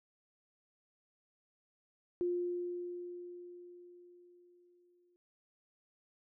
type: tone with exponential decay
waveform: sine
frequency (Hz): 352.9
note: F4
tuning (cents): +18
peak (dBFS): -30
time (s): 2.21-5.16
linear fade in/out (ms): 0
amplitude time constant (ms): 640
effects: none